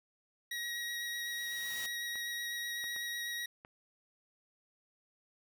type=tone with vibrato; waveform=25% pulse; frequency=1900 Hz; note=A#6; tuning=33 cents sharp; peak=-33 dBFS; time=0.51-3.46 s; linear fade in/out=5 ms; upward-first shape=sine; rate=8 Hz; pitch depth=10 cents each way
type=noise with exponential growth; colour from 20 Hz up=white; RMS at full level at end=-44 dBFS; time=0.66-1.86 s; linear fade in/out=0 ms; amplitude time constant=260 ms
type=clicks; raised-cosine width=0.5 ms; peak=-36 dBFS; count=4; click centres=2.156 / 2.841 / 2.963 / 3.649 s
effects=none